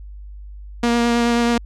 sawtooth tone with vibrato, 236.4 Hz, A#3, 24 cents sharp, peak -11 dBFS, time 0.83-1.58 s, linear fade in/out 5 ms, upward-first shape triangle, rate 9.3 Hz, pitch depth 15 cents each way, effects added 50 Hz sine -33 dBFS peak until 1.65 s + low-pass 7000 Hz 12 dB/octave

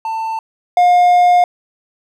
triangle tone pair in turn, 892 / 712.5 Hz, A5 / F5, +23 / +34 cents, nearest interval major third, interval 389 cents, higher first, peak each -16 / -5 dBFS, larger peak second, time 0.05-0.39 / 0.77-1.44 s, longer second, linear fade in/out 2 ms, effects none

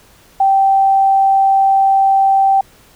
sine tone, 779 Hz, G5, 11 cents flat, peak -8 dBFS, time 0.4-2.61 s, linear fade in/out 5 ms, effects pink hiss -47 dBFS RMS until 2.95 s

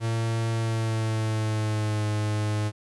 45% pulse tone with pitch glide, 113.6 to 105.99 Hz, A#2 to G#2, -44 to +36 cents, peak -24 dBFS, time 0-2.72 s, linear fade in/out 50 ms, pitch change -120 cents, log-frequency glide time 0.53-2.05 s, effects resampled to 24000 Hz + 11-bit

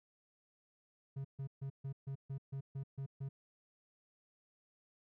triangle tone bursts, 136.4 Hz, C#3, 28 cents flat, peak -37 dBFS, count 10, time 1.16-3.29 s, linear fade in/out 10 ms, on 87 ms, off 140 ms, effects none

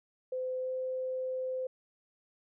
sine tone with pitch glide, 512 to 515.3 Hz, C5 to C5, -38 to -27 cents, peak -32 dBFS, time 0.32-1.67 s, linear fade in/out 5 ms, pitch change +11 cents, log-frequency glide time 0.6-0.7 s, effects none

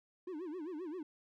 triangle tone with vibrato, 333.7 Hz, E4, 21 cents sharp, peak -38 dBFS, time 0.27-1.03 s, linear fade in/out 5 ms, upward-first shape sine, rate 7.6 Hz, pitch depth 220 cents each way, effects none

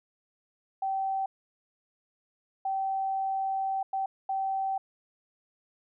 sine tone bursts at uneven times, 773 Hz, G5, 24 cents flat, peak -27 dBFS, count 4, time 0.82-1.26 / 2.65-3.83 / 3.93-4.06 / 4.29-4.78 s, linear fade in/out 5 ms, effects none

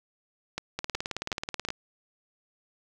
two click trains, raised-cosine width 0.2 ms, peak -14 / -14 dBFS, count 4 / 18, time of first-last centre 0.58-1.687 / 0.79-1.704 s, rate 2.71 / 18.6 Hz, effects none

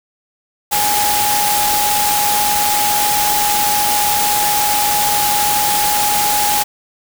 sine tone in noise, 830.6 Hz, G#5, in tune, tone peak -16 dBFS, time 0.71-6.64 s, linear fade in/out 20 ms, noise white, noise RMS -17 dBFS, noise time 0.71-6.64 s, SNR -2 dB, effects none

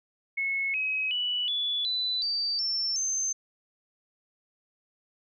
sine tone with pitch steps, 2189 / 2544 / 2956 / 3435 / 3992 / 4638 / 5390 / 6263 Hz, C#7 / D#7 / F#7 / A7 / B7 / D8 / E8 / G8, -22 / +38 / -2 / -42 / +18 / -22 / +38 / -2 cents, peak -26 dBFS, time 0.37-3.33 s, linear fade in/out 10 ms, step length 370 ms, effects none

